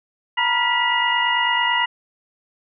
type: tone cluster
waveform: sine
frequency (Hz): 928 / 977 / 1402 / 1960 / 2849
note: A#5 / B5 / F6 / B6 / F7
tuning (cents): -8 / -19 / +6 / -14 / +34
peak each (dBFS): -24 / -22 / -30 / -21 / -23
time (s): 0.37-1.86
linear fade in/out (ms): 10
effects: none